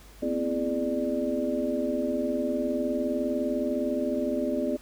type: tone cluster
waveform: sine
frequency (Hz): 240.1 / 259.8 / 334.2 / 416.2 / 593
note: B3 / C4 / E4 / G#4 / D5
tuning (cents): -49 / -12 / +24 / +4 / +17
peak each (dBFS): -35 / -29 / -33 / -34 / -30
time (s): 0.22-4.77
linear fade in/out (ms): 10
effects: added 50 Hz sine -50 dBFS peak until 4.81 s + pink hiss -53 dBFS RMS until 4.81 s